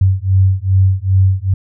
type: beating tone pair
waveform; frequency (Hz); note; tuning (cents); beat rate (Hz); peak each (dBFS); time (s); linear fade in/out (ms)
sine; 94 / 96.5; F#2 / G2; +28 / -27; 2.5; -12; 0.01-1.54; 5
effects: none